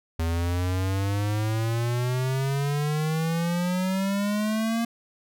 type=exponential sweep; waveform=square; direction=up; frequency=81.4 to 233.1 Hz; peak=-24 dBFS; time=0.19-4.85 s; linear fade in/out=5 ms; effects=none